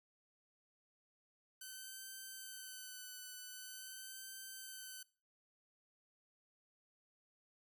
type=tone with vibrato; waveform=5% pulse; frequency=1522 Hz; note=F#6; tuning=48 cents sharp; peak=-38 dBFS; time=1.61-5.03 s; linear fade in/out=5 ms; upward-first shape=sine; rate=0.45 Hz; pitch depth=28 cents each way; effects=noise-tail reverb RT60 0.4 s tail -22 dB re dry